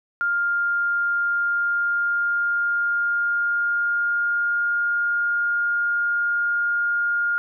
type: tone with pitch glide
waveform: sine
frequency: 1403 to 1415.2 Hz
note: F6 to F6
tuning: +8 to +23 cents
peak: -19 dBFS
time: 0.21-7.38 s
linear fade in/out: 0 ms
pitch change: +15 cents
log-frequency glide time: 1.19-4.64 s
effects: none